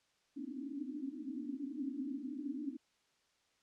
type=band-pass noise; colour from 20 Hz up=pink; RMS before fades=-42 dBFS; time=0.36-2.77 s; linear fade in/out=20 ms; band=250 to 300 Hz; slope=96 dB/octave; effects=white hiss -75 dBFS RMS until 3.62 s + low-pass 6000 Hz 12 dB/octave